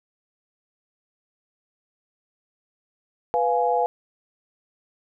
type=chord; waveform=sine; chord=F diminished; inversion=second; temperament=equal with one note detuned; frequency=493.9 / 698.5 / 835.4 Hz; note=Cb5 / F5 / Ab5; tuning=0 / 0 / +10 cents; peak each=-23 dBFS; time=3.34-3.86 s; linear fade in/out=0 ms; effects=none